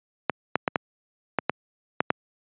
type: clicks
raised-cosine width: 0.5 ms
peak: -5 dBFS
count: 8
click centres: 0.297 / 0.556 / 0.678 / 0.758 / 1.387 / 1.496 / 2.005 / 2.104 s
effects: high-pass 150 Hz 12 dB/octave + resampled to 8000 Hz